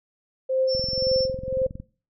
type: tone with tremolo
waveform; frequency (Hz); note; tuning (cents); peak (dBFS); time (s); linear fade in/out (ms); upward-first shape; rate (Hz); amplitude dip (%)
sine; 523.3; C5; 0; -18; 0.49-1.67; 10; triangle; 1.9; 90
type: tone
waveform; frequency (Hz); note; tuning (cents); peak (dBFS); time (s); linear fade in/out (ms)
sine; 5390; E8; +38; -26; 0.67-1.28; 50
type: click train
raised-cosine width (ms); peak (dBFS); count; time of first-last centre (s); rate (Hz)
5; -23; 24; 0.75-1.8; 21.9
effects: noise-tail reverb RT60 0.4 s tail -21 dB re dry